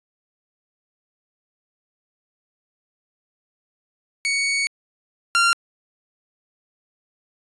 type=tone pair in turn; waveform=sawtooth; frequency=2231 / 1383.3 Hz; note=C#7 / F6; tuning=+11 / -17 cents; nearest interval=minor sixth; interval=828 cents; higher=first; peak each=-16 / -11 dBFS; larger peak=second; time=4.25-4.67 / 5.35-5.53 s; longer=first; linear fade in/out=0 ms; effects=resampled to 22050 Hz